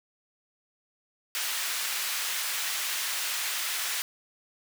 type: high-pass noise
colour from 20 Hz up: pink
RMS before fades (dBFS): -31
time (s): 1.35-4.02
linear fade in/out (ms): 0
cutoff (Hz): 1700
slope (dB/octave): 12
effects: none